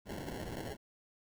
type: noise with sample-and-hold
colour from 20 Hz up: violet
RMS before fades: -42 dBFS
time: 0.05-0.77 s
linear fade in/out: 50 ms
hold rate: 1225 Hz
effects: none